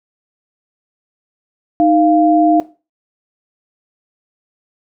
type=tone pair together; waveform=sine; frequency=311.1 / 694.4 Hz; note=D#4 / F5; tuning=0 / -10 cents; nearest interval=octave + major second; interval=1390 cents; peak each=-11 dBFS; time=1.8-2.6 s; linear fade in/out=0 ms; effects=noise-tail reverb RT60 0.3 s tail -17 dB re dry